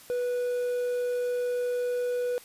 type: tone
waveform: triangle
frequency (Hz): 490.9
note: B4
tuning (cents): -10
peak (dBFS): -24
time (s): 0.1-2.38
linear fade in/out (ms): 0
effects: white hiss -51 dBFS RMS until 2.44 s + resampled to 32000 Hz